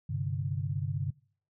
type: chord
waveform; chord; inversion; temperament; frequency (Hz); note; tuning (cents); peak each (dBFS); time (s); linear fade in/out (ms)
sine; G suspended fourth; none; equal; 98 / 130.81 / 146.83; G2 / C3 / D3; 0 / 0 / 0; -34; 0.09-1.11; 10
effects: noise-tail reverb RT60 0.5 s tail -24 dB re dry